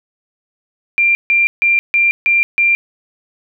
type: tone bursts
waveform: sine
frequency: 2378 Hz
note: D7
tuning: 21 cents sharp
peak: -9 dBFS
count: 6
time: 0.98-2.75 s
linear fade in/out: 0 ms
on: 170 ms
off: 150 ms
effects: none